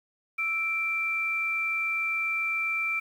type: tone pair together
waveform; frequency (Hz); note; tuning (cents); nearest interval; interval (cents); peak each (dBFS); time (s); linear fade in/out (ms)
sine; 1318.5 / 2349; E6 / D7; 0 / 0; minor seventh; 1000; -35 / -26; 0.38-3; 10
effects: 9-bit